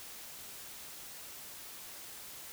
silence, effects white hiss -48 dBFS RMS until 2.52 s

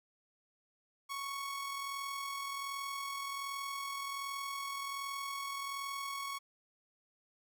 sawtooth tone with amplitude modulation, 1108.7 Hz, C#6, in tune, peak -33 dBFS, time 1.09-6.39 s, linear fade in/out 20 ms, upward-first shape sine, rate 41.3 Hz, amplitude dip 35%, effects none

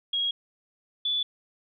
sine tone pair in turn, 3292 / 3462 Hz, G#7 / A7, -16 / -29 cents, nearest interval minor second, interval 87 cents, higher second, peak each -24 dBFS, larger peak neither, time 0.13-0.31 / 1.05-1.23 s, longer neither, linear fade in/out 5 ms, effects none

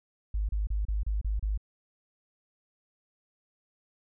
sine tone bursts, 51.6 Hz, G#1, 10 cents flat, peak -26 dBFS, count 7, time 0.34-1.576 s, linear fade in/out 5 ms, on 150 ms, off 31 ms, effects none

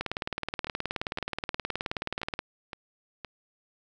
two click trains, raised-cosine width 0.3 ms, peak -21 / -14 dBFS, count 6 / 46, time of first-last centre 0.67-3.247 / 0.01-2.391 s, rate 1.94 / 18.9 Hz, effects none

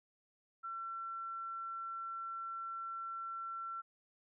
sine tone, 1350 Hz, E6, 41 cents sharp, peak -40 dBFS, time 0.63-3.82 s, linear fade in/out 20 ms, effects none

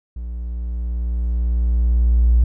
triangle tone with level ramp, 59 Hz, A#1, 22 cents sharp, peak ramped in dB -24 to -6 dBFS, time 0.16-2.44 s, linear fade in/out 5 ms, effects tanh soft clip ceiling -7 dBFS

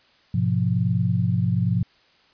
sine chord, F diminished, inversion first, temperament just, 104.77 / 125.72 / 174.61 Hz, Ab2 / Cb3 / F3, +16 / +31 / 0 cents, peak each -23 dBFS, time 0.34-1.83 s, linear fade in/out 5 ms, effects white hiss -58 dBFS RMS until 2.33 s + resampled to 11025 Hz

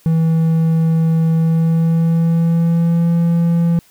triangle tone with pitch glide, 162.6 to 169.02 Hz, E3 to E3, -23 to +44 cents, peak -9 dBFS, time 0.06-3.79 s, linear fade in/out 0 ms, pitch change +67 cents, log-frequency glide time 1.36-3.1 s, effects white hiss -51 dBFS RMS until 3.9 s

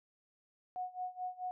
sine tone with tremolo, 732 Hz, F#5, 19 cents flat, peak -35 dBFS, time 0.76-1.51 s, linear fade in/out 0 ms, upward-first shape sine, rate 4.6 Hz, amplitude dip 90%, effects none

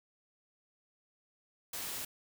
white noise, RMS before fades -40 dBFS, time 1.73-2.05 s, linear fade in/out 5 ms, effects none

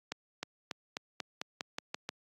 accelerating click train, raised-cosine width 0.2 ms, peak -18 dBFS, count 10, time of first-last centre 0.12-2.09 s, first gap 310 ms, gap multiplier 0.91, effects high-pass 150 Hz 12 dB/octave + Opus 48 kbps

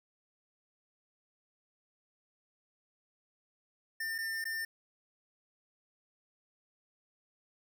square tone with dropouts, 1801 Hz, A6, 40 cents sharp, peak -35 dBFS, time 4-4.65 s, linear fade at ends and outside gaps 5 ms, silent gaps 4.182-4.185 / 4.442-4.453 s, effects 12-bit

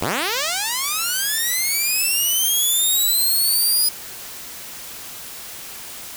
5% pulse linear sweep, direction up, 59.5 to 4978 Hz, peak -9 dBFS, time 0.01-3.89 s, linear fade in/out 5 ms, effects white hiss -35 dBFS RMS until 6.16 s

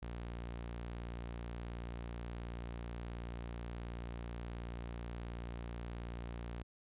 sawtooth tone, 58.6 Hz, A#1, 10 cents sharp, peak -38 dBFS, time 0.02-6.63 s, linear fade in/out 10 ms, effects resampled to 8000 Hz

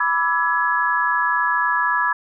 sine chord, E dominant seventh, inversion second, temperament equal with one note detuned, 987.8 / 1174.7 / 1318.5 / 1684.4 Hz, B5 / D6 / E6 / G#6, 0 / 0 / 0 / +24 cents, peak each -21 / -25 / -25 / -20 dBFS, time 0-2.13 s, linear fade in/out 5 ms, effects none

